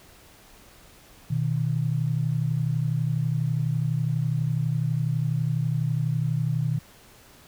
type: tone pair together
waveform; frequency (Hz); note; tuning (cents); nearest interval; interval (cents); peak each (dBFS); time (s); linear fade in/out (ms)
sine; 123.47 / 155.56; B2 / D#3; 0 / 0; major third; 400; -25; 1.3-6.79; 10
effects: pink hiss -52 dBFS RMS until 7.47 s